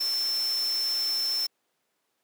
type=tone in noise; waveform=sine; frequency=5340 Hz; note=E8; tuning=22 cents sharp; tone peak=-25 dBFS; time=0-1.47 s; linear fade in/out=10 ms; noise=white; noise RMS=-39 dBFS; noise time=0-1.47 s; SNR=+11 dB; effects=pink hiss -75 dBFS RMS until 2.23 s + high-pass 300 Hz 12 dB/octave